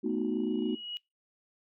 sine chord, B dominant seventh, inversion third, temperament equal, 220 / 246.9 / 311.1 / 370 Hz, A3 / B3 / D#4 / F#4, 0 / 0 / 0 / 0 cents, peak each -33 dBFS, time 0.03-0.76 s, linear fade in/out 20 ms
sine tone with exponential growth, 2906 Hz, F#7, 32 cents flat, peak -34 dBFS, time 0.09-0.97 s, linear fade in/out 0 ms, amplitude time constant 190 ms
effects noise-tail reverb RT60 0.2 s tail -22 dB re dry + tanh soft clip ceiling -19 dBFS

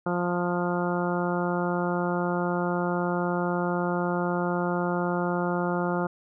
harmonic tone, 176.1 Hz, F3, 15 cents sharp, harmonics 1 / 2 / 3 / 4 / 5 / 6 / 7 / 8, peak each -28 / -30 / -32 / -34 / -34 / -39 / -36 / -36 dBFS, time 0.06-6.07 s, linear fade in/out 5 ms, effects none

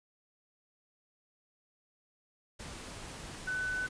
sine tone in noise, 1500 Hz, F#6, 23 cents sharp, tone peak -32 dBFS, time 3.47-3.87 s, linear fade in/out 10 ms, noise pink, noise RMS -45 dBFS, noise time 2.59-3.89 s, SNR +10 dB, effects resampled to 22050 Hz

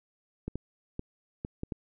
clicks, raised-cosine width 3 ms, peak -21 dBFS, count 6, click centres 0.48 / 0.556 / 0.994 / 1.449 / 1.634 / 1.722 s, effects none

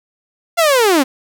sawtooth linear sweep, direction down, 698.5 to 249.4 Hz, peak -6 dBFS, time 0.57-1.04 s, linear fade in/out 20 ms, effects none

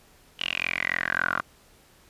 10% pulse tone with band-pass filter sweep, 43.65 Hz, F1, in tune, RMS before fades -28 dBFS, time 0.39-1.41 s, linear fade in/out 10 ms, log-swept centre 3000 to 1300 Hz, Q 8.7, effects pink hiss -57 dBFS RMS until 2.09 s + resampled to 32000 Hz

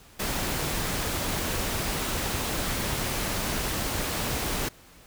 pink noise, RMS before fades -29 dBFS, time 0.19-4.69 s, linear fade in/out 10 ms, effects pink hiss -53 dBFS RMS until 5.06 s

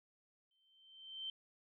sine tone with exponential growth, 3111 Hz, G7, 14 cents flat, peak -39 dBFS, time 0.51-1.3 s, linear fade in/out 2 ms, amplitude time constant 170 ms, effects none

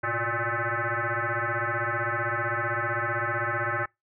sine tone with frequency modulation, 109.7 Hz, A2, 5 cents flat, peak -25 dBFS, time 0.03-3.86 s, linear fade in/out 10 ms, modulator 235 Hz, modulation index 7.6, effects noise-tail reverb RT60 0.2 s tail -25 dB re dry

